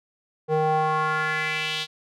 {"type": "tone with band-pass filter sweep", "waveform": "square", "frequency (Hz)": 155.56, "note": "D#3", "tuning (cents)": 0, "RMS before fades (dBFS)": -24, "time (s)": [0.48, 1.87], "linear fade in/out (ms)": 50, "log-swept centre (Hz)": [540, 3700], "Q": 2.9, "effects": []}